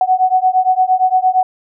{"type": "beating tone pair", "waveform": "sine", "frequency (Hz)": [740, 748.7], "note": ["F#5", "F#5"], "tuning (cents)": [0, 20], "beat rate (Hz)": 8.7, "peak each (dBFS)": -13, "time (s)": [0.01, 1.43], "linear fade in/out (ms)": 2, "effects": []}